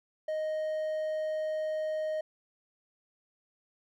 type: tone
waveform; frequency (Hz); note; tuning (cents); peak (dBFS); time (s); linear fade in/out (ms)
triangle; 622.3; D#5; 0; -28; 0.28-2.21; 5
effects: none